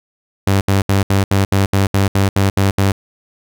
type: tone bursts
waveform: sawtooth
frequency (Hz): 97.9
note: G2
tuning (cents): -2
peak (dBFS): -7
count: 12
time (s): 0.47-2.92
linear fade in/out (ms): 5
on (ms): 140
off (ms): 70
effects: none